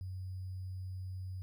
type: tone with sample-and-hold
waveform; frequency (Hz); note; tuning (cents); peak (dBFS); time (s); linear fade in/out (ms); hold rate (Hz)
sine; 93; F#2; +9; -39; 0.01-1.42; 0; 4900
effects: none